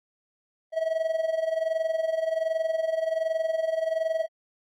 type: tone with amplitude modulation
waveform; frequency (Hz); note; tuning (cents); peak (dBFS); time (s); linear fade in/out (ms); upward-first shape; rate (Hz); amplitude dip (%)
triangle; 646; E5; -35; -19; 0.72-4.27; 50; sine; 21.3; 75
effects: AAC 48 kbps